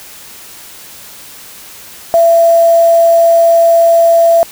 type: tone with quantisation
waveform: sine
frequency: 671 Hz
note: E5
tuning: 31 cents sharp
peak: -4 dBFS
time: 2.14-4.43 s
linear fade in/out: 0 ms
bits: 4
effects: white hiss -33 dBFS RMS until 4.51 s